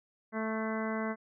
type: harmonic tone with a mistuned harmonic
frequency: 220 Hz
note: A3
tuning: in tune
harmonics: 1 / 2 / 3 / 4 / 5 / 6 / 7 / 8 / 9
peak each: -34 / -39 / -39 / -45 / -41 / -47 / -43 / -49 / -44 dBFS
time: 0.32-1.16 s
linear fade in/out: 50 ms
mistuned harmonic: 9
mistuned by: +29 cents
effects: none